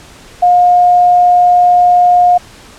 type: tone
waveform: sine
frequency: 713 Hz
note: F5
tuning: 36 cents sharp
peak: -4 dBFS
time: 0.42-2.38 s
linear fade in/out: 10 ms
effects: pink hiss -37 dBFS RMS until 2.78 s + low-pass 9000 Hz 12 dB/octave